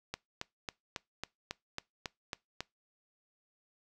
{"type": "click train", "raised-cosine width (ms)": 0.2, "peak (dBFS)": -19, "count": 10, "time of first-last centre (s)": [0.14, 2.606], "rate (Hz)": 3.65, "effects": ["noise-tail reverb RT60 0.2 s tail -23 dB re dry"]}